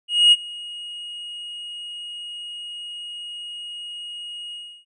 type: tone with ADSR envelope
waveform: triangle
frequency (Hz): 2879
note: F#7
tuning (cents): -48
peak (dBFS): -7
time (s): 0.08-4.85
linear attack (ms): 240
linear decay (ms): 36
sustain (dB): -23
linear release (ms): 320
effects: resampled to 22050 Hz